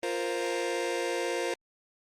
sawtooth chord, F suspended fourth, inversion none, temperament just, 349.2 / 465.6 / 523.8 Hz, F4 / Bb4 / C5, 0 / -2 / +2 cents, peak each -29 dBFS, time 0.03-1.54 s, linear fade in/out 2 ms, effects low-pass 9000 Hz 12 dB/octave + Opus 32 kbps

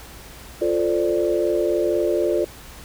sine chord, D minor seventh, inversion first, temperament equal with one note detuned, 349.2 / 441.5 / 523.3 / 587.3 Hz, F4 / A4 / C5 / D5, 0 / +6 / 0 / 0 cents, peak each -21 / -24 / -27 / -23 dBFS, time 0.61-2.45 s, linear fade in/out 10 ms, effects added 60 Hz sine -45 dBFS peak until 2.84 s + pink hiss -42 dBFS RMS until 2.84 s

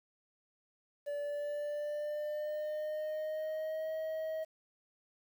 triangle tone with pitch glide, 578 to 634 Hz, D5 to D#5, -28 to +32 cents, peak -33 dBFS, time 1.06-4.45 s, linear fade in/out 20 ms, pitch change +160 cents, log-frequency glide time 1.2-3.92 s, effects 10-bit

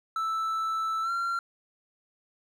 triangle tone with pitch glide, 1319 to 1373.4 Hz, E6 to F6, +1 to -29 cents, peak -25 dBFS, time 0.16-1.39 s, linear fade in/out 2 ms, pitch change +70 cents, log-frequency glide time 1.02-1.11 s, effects none

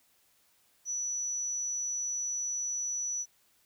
sine tone, 5920 Hz, F#8, in tune, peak -31 dBFS, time 0.85-3.26 s, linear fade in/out 50 ms, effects white hiss -68 dBFS RMS until 3.65 s

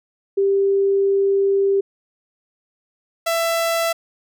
sine / sawtooth tone pair in turn, 394.1 / 666.2 Hz, G4 / E5, +9 / +18 cents, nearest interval major sixth, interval 909 cents, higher second, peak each -14 dBFS, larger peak neither, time 0.37-1.81 / 3.26-3.93 s, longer first, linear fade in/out 10 ms, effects none

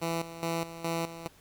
10% pulse tone with tremolo, 166.4 Hz, E3, 17 cents sharp, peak -21 dBFS, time 0.01-1.28 s, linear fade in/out 20 ms, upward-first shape square, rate 2.4 Hz, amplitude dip 75%, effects pink hiss -59 dBFS RMS until 1.4 s

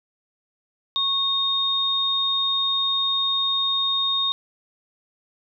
sine tone pair together, 1100 / 3700 Hz, C#6 / A#7, -14 / -14 cents, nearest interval octave + major sixth, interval 2100 cents, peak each -29 / -20 dBFS, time 0.96-4.32 s, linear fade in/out 0 ms, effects none

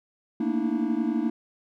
triangle tone cluster, 225.6 / 237.2 / 295.1 / 322.8 Hz, A3 / A#3 / D4 / E4, +44 / +30 / +8 / -36 cents, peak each -27 dBFS, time 0.4-1.3 s, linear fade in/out 5 ms, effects none

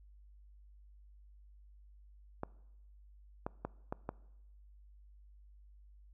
clicks, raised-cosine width 1 ms, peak -23 dBFS, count 5, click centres 2.434 / 3.465 / 3.65 / 3.925 / 4.091 s, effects noise-tail reverb RT60 0.9 s tail -22 dB re dry + added 50 Hz sine -56 dBFS peak until 6.13 s

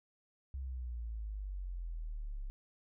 sine exponential sweep, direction down, 68 to 33.62 Hz, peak -38 dBFS, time 0.54-2.5 s, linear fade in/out 0 ms, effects none

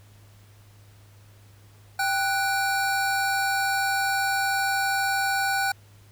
square tone pair together, 785.9 / 1480 Hz, G5 / F#6, +4 / 0 cents, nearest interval major seventh, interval 1096 cents, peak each -26 dBFS, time 1.99-5.72 s, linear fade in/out 5 ms, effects added 102 Hz sine -50 dBFS peak until 6.11 s + pink hiss -58 dBFS RMS until 6.11 s

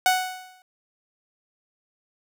sawtooth tone with exponential decay, 741 Hz, F#5, 2 cents sharp, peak -11 dBFS, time 0.06-0.62 s, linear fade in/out 1 ms, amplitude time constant 120 ms, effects none

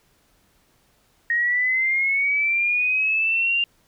sine linear sweep, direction up, 1864.7 to 2800 Hz, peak -18 dBFS, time 1.3-3.64 s, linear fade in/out 2 ms, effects pink hiss -62 dBFS RMS until 3.87 s

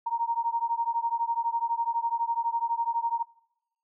sine beating tone pair, 925 / 937 Hz, A#5 / A#5, -14 / +9 cents, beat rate 12 Hz, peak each -29 dBFS, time 0.06-3.23 s, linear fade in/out 10 ms, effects noise-tail reverb RT60 0.9 s tail -24 dB re dry

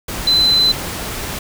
sine tone in noise, 4038 Hz, B7, 38 cents sharp, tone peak -10 dBFS, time 0.27-0.72 s, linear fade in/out 5 ms, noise pink, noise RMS -25 dBFS, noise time 0.08-1.39 s, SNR +12 dB, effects none

